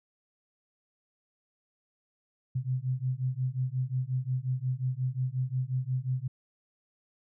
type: beating tone pair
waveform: sine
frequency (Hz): 125.8 / 131.4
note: B2 / C3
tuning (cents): +32 / +8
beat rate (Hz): 5.6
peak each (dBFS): -31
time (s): 2.55-6.28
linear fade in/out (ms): 10
effects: none